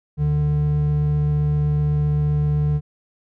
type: tone pair together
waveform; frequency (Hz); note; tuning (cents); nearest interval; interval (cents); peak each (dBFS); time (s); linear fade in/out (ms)
triangle; 74.35 / 148.7; D2 / D3; +22 / +22; octave; 1200; -23 / -15; 0.17-2.81; 50
effects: none